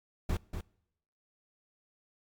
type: noise with echo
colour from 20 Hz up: brown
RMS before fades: -30 dBFS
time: 0.29-0.37 s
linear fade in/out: 5 ms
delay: 240 ms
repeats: 1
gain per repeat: -7 dB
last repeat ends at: 0.61 s
effects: noise-tail reverb RT60 0.8 s tail -24 dB re dry + MP3 96 kbps